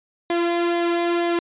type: tone with flanger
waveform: sawtooth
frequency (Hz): 343.4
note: F4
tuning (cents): -29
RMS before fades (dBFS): -21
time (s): 0.3-1.39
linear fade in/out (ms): 2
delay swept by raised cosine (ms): 0.73 to 2.23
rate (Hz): 2.1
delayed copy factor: -0.5
effects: resampled to 8000 Hz